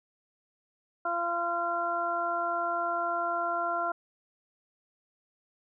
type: harmonic tone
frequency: 343.6 Hz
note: F4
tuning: 28 cents flat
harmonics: 1 / 2 / 3 / 4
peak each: -40 / -31 / -35 / -31 dBFS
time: 1.05-3.92 s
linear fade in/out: 5 ms
effects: none